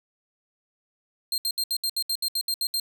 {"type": "tone bursts", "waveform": "sawtooth", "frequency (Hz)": 4186, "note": "C8", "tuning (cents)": 0, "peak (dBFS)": -21, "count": 12, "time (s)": [1.32, 2.799], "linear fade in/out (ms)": 2, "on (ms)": 60, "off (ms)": 69, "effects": []}